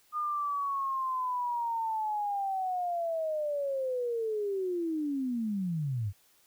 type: linear sweep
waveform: sine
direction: down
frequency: 1224 to 92.4 Hz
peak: -29 dBFS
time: 0.12-6.13 s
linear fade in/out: 50 ms
effects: white hiss -65 dBFS RMS until 6.46 s